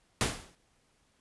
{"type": "noise with exponential decay", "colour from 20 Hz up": "pink", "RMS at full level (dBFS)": -25, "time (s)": [0.21, 0.55], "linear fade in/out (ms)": 0, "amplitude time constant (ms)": 73, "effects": ["pink hiss -70 dBFS RMS until 1.2 s", "resampled to 24000 Hz"]}